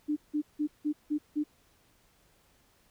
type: tone bursts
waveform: sine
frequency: 298.9 Hz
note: D4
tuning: 31 cents sharp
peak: -26 dBFS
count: 6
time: 0.08-1.44 s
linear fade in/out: 20 ms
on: 85 ms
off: 170 ms
effects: pink hiss -66 dBFS RMS until 2.9 s

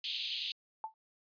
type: band-pass noise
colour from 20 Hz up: pink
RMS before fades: -38 dBFS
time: 0.04-0.52 s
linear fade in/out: 2 ms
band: 2800 to 4400 Hz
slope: 48 dB/octave
type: tone with exponential decay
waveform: sine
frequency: 880 Hz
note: A5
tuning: in tune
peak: -32 dBFS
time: 0.84-0.94 s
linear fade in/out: 1 ms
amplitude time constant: 21 ms
effects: resampled to 11025 Hz

